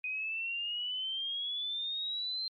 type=exponential sweep; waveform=sine; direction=up; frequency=2489 to 4157 Hz; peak=-33 dBFS; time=0.04-2.48 s; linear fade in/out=2 ms; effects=MP3 32 kbps